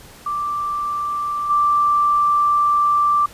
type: tone with level steps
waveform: sine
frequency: 1174.7 Hz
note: D6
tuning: in tune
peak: -20 / -13 dBFS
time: 0.26-3.26 s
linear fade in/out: 5 ms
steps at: 1.49 s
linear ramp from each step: 20 ms
effects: pink hiss -43 dBFS RMS until 3.33 s + resampled to 32000 Hz